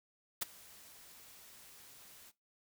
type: noise with ADSR envelope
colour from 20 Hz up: white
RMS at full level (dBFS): -33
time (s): 0.41-2.32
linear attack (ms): 13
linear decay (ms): 14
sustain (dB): -24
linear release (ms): 34
effects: noise-tail reverb RT60 0.2 s tail -19 dB re dry